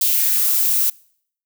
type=noise with high-pass filter sweep; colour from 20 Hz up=violet; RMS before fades=-17 dBFS; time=0.01-0.9 s; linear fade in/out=5 ms; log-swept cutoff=3500 to 280 Hz; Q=2.1; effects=noise-tail reverb RT60 0.6 s tail -24 dB re dry